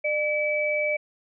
sine tone pair together, 600 / 2298 Hz, D5 / D7, +37 / -38 cents, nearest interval octave + major seventh, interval 2325 cents, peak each -25 dBFS, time 0.04-0.97 s, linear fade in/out 10 ms, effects none

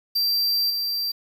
square tone with level steps, 4705 Hz, D8, 2 cents sharp, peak -20 / -24 dBFS, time 0.15-1.12 s, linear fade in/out 10 ms, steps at 0.7 s, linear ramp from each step 2 ms, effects 8-bit

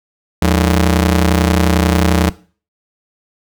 sawtooth ring-modulated tone, 128.8 Hz, C3, 27 cents flat, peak -3 dBFS, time 0.42-2.3 s, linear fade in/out 5 ms, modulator 48.8 Hz, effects noise-tail reverb RT60 0.4 s tail -19 dB re dry

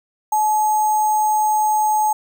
sine tone with sample-and-hold, 855 Hz, A5, 50 cents flat, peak -14 dBFS, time 0.32-2.13 s, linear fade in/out 5 ms, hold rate 7350 Hz, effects none

